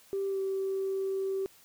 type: tone with pitch glide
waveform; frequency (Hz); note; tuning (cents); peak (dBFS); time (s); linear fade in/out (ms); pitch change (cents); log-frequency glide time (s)
sine; 392.3 to 386.2; G4 to G4; +1 to -26; -28; 0.13-1.46; 0; -27; 0.28-0.39
effects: tanh soft clip ceiling -24 dBFS + white hiss -59 dBFS RMS until 1.64 s